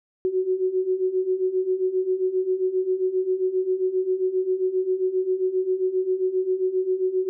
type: beating tone pair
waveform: sine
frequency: 367.6 / 375.1 Hz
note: F#4 / F#4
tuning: -11 / +24 cents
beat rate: 7.5 Hz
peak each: -26 / -22 dBFS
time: 0.25-7.29 s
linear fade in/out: 0 ms
effects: none